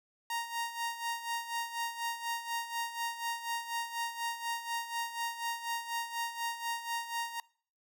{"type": "tone with tremolo", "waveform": "sawtooth", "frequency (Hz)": 932.3, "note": "A#5", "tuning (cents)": 0, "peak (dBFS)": -28, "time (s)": [0.3, 7.4], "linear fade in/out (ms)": 2, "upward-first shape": "sine", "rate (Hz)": 4.1, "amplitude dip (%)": 70, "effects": ["noise-tail reverb RT60 0.5 s tail -24 dB re dry"]}